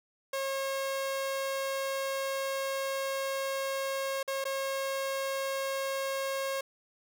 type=tone with dropouts; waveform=sawtooth; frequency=542 Hz; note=C#5; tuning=39 cents flat; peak=-27 dBFS; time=0.33-6.61 s; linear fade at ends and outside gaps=5 ms; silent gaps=4.23-4.277 / 4.442-4.452 s; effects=none